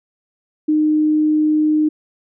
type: tone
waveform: sine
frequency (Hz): 306.3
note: D#4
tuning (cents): -27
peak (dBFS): -12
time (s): 0.68-1.89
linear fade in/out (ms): 10
effects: none